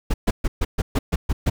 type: noise bursts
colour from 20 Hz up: brown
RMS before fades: -18 dBFS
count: 9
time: 0.1-1.5 s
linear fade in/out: 10 ms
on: 40 ms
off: 130 ms
effects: none